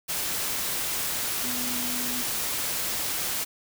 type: tone in noise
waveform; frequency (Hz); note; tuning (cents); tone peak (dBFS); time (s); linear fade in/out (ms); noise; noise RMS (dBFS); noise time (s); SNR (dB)
sine; 246.9; B3; 0; -35; 1.43-2.23; 20; white; -29; 0.08-3.45; -9
effects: none